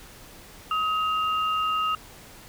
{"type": "tone pair together", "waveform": "sine", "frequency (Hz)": [1265.6, 2794], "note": ["D#6", "F7"], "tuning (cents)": [29, 0], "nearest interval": "octave + major second", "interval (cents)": 1371, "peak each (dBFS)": [-23, -31], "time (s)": [0.71, 1.95], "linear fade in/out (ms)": 2, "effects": ["pink hiss -47 dBFS RMS until 2.48 s"]}